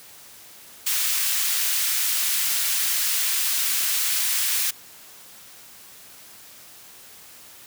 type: high-pass noise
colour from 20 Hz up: white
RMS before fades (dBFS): -23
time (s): 0.86-4.71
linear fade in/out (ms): 10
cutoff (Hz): 1700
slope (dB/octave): 12
effects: white hiss -46 dBFS RMS until 7.66 s + high-pass 60 Hz 12 dB/octave